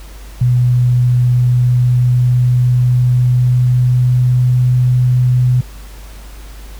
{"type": "tone with pitch glide", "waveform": "sine", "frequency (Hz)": [123.47, 125.19], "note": ["B2", "B2"], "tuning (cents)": [0, 24], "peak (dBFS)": -8, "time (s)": [0.41, 5.61], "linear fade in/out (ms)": 5, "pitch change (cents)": 24, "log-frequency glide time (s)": [1.28, 4.74], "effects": ["added 50 Hz sine -30 dBFS peak until 6.79 s", "pink hiss -40 dBFS RMS until 6.79 s"]}